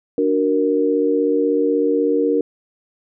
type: chord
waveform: sine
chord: D augmented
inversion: none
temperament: equal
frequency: 293.7 / 370 / 466.2 Hz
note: D4 / F#4 / A#4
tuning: 0 / 0 / 0 cents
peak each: -19 / -22 / -17 dBFS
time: 0.18-2.41 s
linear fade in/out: 2 ms
effects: none